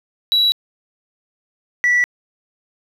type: tone pair in turn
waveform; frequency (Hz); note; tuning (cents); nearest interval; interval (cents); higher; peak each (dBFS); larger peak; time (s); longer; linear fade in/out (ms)
sine; 3911 / 1955.5; B7 / B6; -18 / -18; octave; 1200; first; -10; neither; 0.32-0.52 / 1.84-2.04; neither; 0
effects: tanh soft clip ceiling -10 dBFS + 8-bit

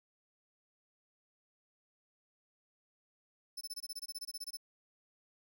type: tone bursts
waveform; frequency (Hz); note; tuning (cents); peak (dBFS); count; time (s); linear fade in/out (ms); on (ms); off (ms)
sawtooth; 5274; E8; 0; -37; 16; 3.57-4.571; 10; 41; 23
effects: none

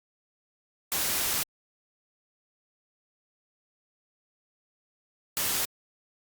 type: noise bursts at uneven times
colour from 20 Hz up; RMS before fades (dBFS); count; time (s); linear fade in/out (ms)
white; -28; 2; 0.92-1.43 / 5.37-5.65; 0
effects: Opus 48 kbps

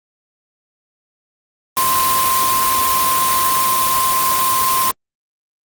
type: tone in noise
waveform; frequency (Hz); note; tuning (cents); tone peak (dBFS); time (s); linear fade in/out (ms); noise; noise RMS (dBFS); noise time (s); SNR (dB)
sine; 1046.5; C6; 0; -15; 1.77-4.91; 0; white; -18; 1.77-4.91; 0
effects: Opus 32 kbps

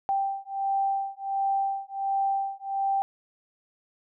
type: beating tone pair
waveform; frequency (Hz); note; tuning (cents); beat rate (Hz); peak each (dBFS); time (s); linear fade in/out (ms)
sine; 784 / 785.4; G5 / G5; 0 / +3; 1.4; -28; 0.09-3.02; 0
effects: none

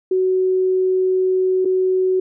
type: tone with dropouts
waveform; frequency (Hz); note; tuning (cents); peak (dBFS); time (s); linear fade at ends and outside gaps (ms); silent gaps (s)
sine; 373; F#4; +14; -14; 0.11-2.2; 5; 1.649-1.654
effects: none

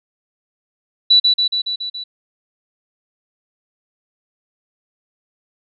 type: tone with echo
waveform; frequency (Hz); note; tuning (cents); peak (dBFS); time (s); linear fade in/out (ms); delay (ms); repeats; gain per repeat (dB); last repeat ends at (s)
sine; 3951; B7; 0; -7; 1.1-1.2; 10; 140; 6; -3; 2.04
effects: none

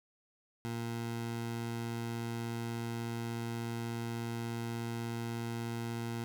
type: tone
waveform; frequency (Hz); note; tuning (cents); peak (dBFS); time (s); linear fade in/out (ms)
20% pulse; 116.54; A#2; 0; -31; 0.65-6.24; 0
effects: none

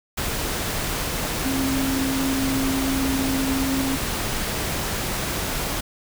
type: tone in noise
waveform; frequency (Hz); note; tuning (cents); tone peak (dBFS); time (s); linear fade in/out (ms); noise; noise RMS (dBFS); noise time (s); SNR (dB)
sine; 267.7; C4; +40; -22; 1.45-3.96; 10; pink; -26; 0.17-5.81; +1
effects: none

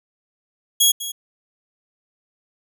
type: tone with echo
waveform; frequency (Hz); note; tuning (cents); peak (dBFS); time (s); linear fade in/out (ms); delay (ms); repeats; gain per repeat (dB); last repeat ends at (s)
15% pulse; 3318; G#7; -2; -5; 0.8-0.92; 10; 200; 1; -14; 1.12
effects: none

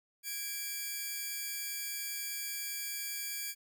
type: tone pair together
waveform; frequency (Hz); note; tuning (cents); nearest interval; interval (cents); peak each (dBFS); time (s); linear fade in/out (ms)
5% pulse; 1651 / 2335; G#6 / D7; -11 / -11; tritone; 600; -32 / -28; 0.23-3.55; 50
effects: none

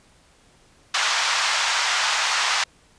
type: band-pass noise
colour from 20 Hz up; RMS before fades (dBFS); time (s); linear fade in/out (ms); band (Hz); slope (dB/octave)
pink; -22; 0.94-2.64; 5; 890 to 6600; 24
effects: pink hiss -56 dBFS RMS until 2.98 s + resampled to 22050 Hz

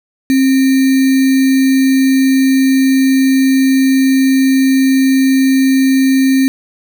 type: tone with sample-and-hold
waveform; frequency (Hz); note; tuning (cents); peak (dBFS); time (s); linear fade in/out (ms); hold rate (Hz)
sine; 265.9; C4; +28; -7; 0.3-6.48; 0; 2100
effects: none

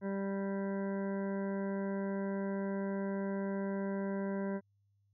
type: harmonic tone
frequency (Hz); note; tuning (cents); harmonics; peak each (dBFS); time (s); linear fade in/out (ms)
196.4; G3; +4; 1 / 2 / 3 / 4 / 5 / 7 / 8 / 9 / 10; -35 / -40 / -42 / -56 / -48 / -58 / -51 / -63 / -56; 0.01-4.61; 50
effects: added 100 Hz sine -70 dBFS peak until 5.13 s

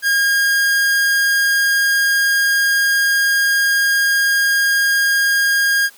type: tone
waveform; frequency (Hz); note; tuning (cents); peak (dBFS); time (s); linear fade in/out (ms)
45% pulse; 1623; G#6; -40; -13; 0.02-5.9; 50
effects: white hiss -46 dBFS RMS until 5.97 s + high-pass 200 Hz 12 dB/octave

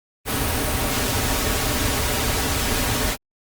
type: noise with comb filter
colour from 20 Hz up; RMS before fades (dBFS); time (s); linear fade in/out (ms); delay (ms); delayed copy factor
pink; -22; 0.25-3.17; 50; 5.8; -0.6
effects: Opus 32 kbps

